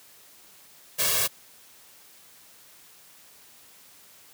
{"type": "noise with comb filter", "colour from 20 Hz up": "white", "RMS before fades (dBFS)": -24, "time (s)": [0.98, 1.28], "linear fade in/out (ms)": 20, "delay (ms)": 1.8, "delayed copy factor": 1, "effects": ["white hiss -53 dBFS RMS until 4.33 s", "high-pass 80 Hz 12 dB/octave"]}